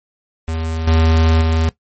square tone with level steps, 80.8 Hz, E2, 34 cents flat, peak -20 / -11 / -14 dBFS, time 0.48-1.69 s, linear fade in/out 0 ms, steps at 0.87 / 1.41 s, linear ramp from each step 5 ms, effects noise-tail reverb RT60 0.1 s tail -17 dB re dry + MP3 32 kbps

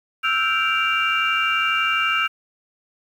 sine tone cluster, 1311 / 1403 / 1567 / 2335 / 2790 Hz, E6 / F6 / G6 / D7 / F7, -10 / +8 / -1 / -11 / -2 cents, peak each -22 / -29 / -25 / -24 / -22 dBFS, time 0.23-2.28 s, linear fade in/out 20 ms, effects tanh soft clip ceiling -9 dBFS + 8-bit

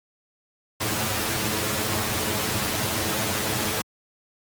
pink noise with comb filter, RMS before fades -25 dBFS, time 0.8-3.82 s, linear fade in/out 10 ms, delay 9.3 ms, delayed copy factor +0.8, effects high-pass 80 Hz 12 dB/octave + MP3 96 kbps

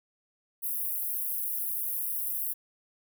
pink high-pass noise, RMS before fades -32 dBFS, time 0.62-2.54 s, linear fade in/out 20 ms, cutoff 11000 Hz, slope 48 dB/octave, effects none

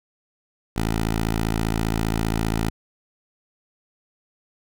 10% pulse tone, 55.1 Hz, A1, 3 cents sharp, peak -13 dBFS, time 0.76-2.7 s, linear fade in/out 5 ms, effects none

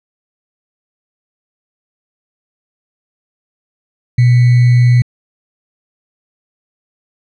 sine tone with sample-and-hold, 122.4 Hz, B2, 15 cents flat, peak -5 dBFS, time 4.18-5.02 s, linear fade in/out 5 ms, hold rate 2100 Hz, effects low-pass 4000 Hz 12 dB/octave

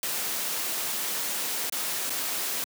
white noise with dropouts, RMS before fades -30 dBFS, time 0.03-2.64 s, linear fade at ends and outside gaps 1 ms, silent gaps 1.697-1.723 / 2.096-2.103 s, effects high-pass 200 Hz 12 dB/octave

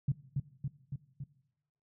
sine tone with echo, 138.59 Hz, C#3, in tune, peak -25 dBFS, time 0.08-0.12 s, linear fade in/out 5 ms, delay 280 ms, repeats 4, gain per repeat -3 dB, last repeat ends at 1.24 s, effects noise-tail reverb RT60 0.9 s tail -19 dB re dry

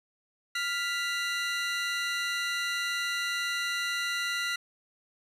25% pulse tone pair together, 1396.9 / 1975.5 Hz, F6 / B6, 0 / 0 cents, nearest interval tritone, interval 600 cents, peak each -28 dBFS, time 0.55-4.56 s, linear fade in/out 5 ms, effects low-pass 9000 Hz 12 dB/octave + 10-bit

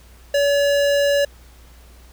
square tone with notch filter, 569 Hz, C#5, 45 cents sharp, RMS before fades -17 dBFS, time 0.34-1.25 s, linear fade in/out 5 ms, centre 11000 Hz, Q 1, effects added 60 Hz sine -44 dBFS peak until 2.12 s + pink hiss -51 dBFS RMS until 2.12 s

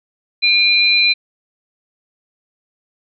sine tone pair together, 2403 / 4046 Hz, D7 / B7, +39 / +41 cents, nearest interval major sixth, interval 902 cents, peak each -13 dBFS, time 0.42-1.14 s, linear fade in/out 20 ms, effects none

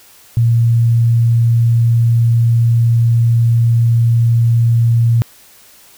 sine tone, 116.54 Hz, A#2, in tune, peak -8 dBFS, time 0.37-5.22 s, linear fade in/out 0 ms, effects white hiss -44 dBFS RMS until 5.97 s

